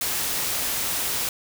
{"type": "noise", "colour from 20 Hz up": "white", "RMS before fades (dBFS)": -26, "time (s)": [0.01, 1.29], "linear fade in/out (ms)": 2, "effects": []}